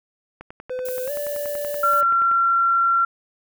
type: click train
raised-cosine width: 0.5 ms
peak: -22 dBFS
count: 21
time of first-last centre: 0.41-2.315 s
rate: 10.5 Hz
type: tone with pitch glide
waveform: triangle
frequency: 507 to 582.4 Hz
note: B4 to D5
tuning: +45 to -15 cents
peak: -23 dBFS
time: 0.7-2.03 s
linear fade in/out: 5 ms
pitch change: +240 cents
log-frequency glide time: 1.05-1.11 s
type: noise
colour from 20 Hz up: violet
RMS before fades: -34 dBFS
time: 0.85-2.01 s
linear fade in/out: 5 ms
type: tone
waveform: sine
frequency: 1366 Hz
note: F6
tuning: 39 cents flat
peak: -15 dBFS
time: 1.83-3.05 s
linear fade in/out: 5 ms
effects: none